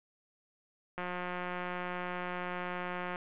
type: click train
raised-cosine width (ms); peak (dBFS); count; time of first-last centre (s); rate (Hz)
0.5; -23; 391; 0.98-3.159; 179
effects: resampled to 8000 Hz + 10-bit